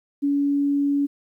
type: tone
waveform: sine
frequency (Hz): 283.6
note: C#4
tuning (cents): +40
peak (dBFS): -18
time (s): 0.22-1.07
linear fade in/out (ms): 20
effects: 10-bit